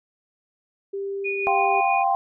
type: tone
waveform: sine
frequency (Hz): 395.1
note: G4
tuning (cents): +14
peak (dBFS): -26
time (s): 0.93-1.81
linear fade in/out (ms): 10
type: tone with tremolo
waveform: sine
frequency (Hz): 2460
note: D#7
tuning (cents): -20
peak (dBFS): -24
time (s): 1.24-2.04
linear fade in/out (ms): 20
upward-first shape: triangle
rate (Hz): 6.1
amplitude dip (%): 40
type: chord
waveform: sine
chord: F suspended second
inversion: none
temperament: equal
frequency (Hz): 698.5 / 784 / 1046.5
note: F5 / G5 / C6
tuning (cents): 0 / 0 / 0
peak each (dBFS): -24 / -20 / -26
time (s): 1.47-2.15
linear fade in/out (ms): 0
effects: none